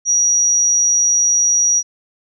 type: tone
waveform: sine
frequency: 5770 Hz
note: F#8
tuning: 44 cents flat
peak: -11 dBFS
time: 0.05-1.83 s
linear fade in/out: 50 ms
effects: none